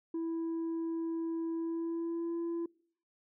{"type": "tone with pitch glide", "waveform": "sine", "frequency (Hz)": [329.6, 337.3], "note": ["E4", "E4"], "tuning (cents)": [0, 40], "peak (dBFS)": -30, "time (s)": [0.14, 2.66], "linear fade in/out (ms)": 5, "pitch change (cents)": 40, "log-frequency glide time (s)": [1.55, 2.34], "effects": ["noise-tail reverb RT60 0.6 s tail -26 dB re dry", "tanh soft clip ceiling -32 dBFS"]}